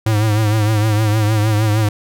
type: tone with vibrato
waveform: square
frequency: 107.3 Hz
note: A2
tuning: 43 cents flat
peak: -13 dBFS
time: 0.06-1.89 s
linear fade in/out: 5 ms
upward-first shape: triangle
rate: 6.5 Hz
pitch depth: 74 cents each way
effects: none